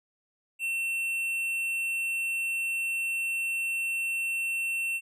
triangle tone with hard clipping, 2700 Hz, E7, 41 cents sharp, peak -29 dBFS, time 0.59-5.01 s, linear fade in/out 50 ms, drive 11 dB, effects none

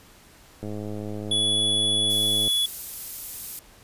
click train, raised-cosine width 2 ms, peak -21 dBFS, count 195, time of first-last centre 0.63-2.478 s, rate 105 Hz
square tone, 3403 Hz, G#7, 41 cents sharp, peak -21 dBFS, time 1.31-2.66 s, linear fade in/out 5 ms
violet noise, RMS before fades -32 dBFS, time 2.1-3.59 s, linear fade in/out 0 ms
effects pink hiss -52 dBFS RMS until 3.83 s + resampled to 32000 Hz

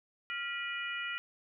harmonic tone with a mistuned harmonic, 486.3 Hz, B4, 27 cents flat, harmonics 3 / 4 / 5 / 6, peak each -39 / -40 / -41 / -42 dBFS, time 0.3-1.18 s, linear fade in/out 0 ms, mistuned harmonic 3, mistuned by -80 cents, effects none

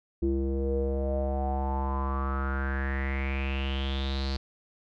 square tone with low-pass filter sweep, 67.6 Hz, C#2, 43 cents flat, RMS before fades -29 dBFS, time 0.22-4.37 s, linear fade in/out 5 ms, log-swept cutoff 340 to 4500 Hz, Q 7.6, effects none

